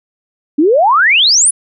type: exponential sweep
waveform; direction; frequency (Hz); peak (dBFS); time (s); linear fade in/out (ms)
sine; up; 277.4 to 10260; -6; 0.58-1.51; 10
effects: none